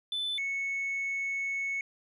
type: tone pair in turn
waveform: sine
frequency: 3511 / 2207 Hz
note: A7 / C#7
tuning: -4 / -8 cents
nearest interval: minor sixth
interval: 804 cents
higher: first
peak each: -28 dBFS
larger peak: neither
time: 0.12-0.38 / 0.38-1.81 s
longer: second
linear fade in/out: 2 ms
effects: tanh soft clip ceiling -28 dBFS